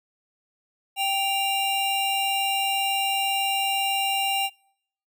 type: tone pair together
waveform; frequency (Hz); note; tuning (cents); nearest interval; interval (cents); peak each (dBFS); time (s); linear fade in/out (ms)
square; 784 / 2794; G5 / F7; 0 / 0; octave + minor seventh; 2200; -26; 0.96-4.5; 50
effects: noise-tail reverb RT60 0.7 s tail -26 dB re dry